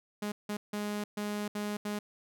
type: tone bursts at uneven times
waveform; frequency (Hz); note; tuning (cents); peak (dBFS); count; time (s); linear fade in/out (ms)
sawtooth; 207.7; G#3; 0; -29; 6; 0.22-0.32 / 0.49-0.57 / 0.73-1.04 / 1.17-1.48 / 1.55-1.77 / 1.85-1.99; 5
effects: none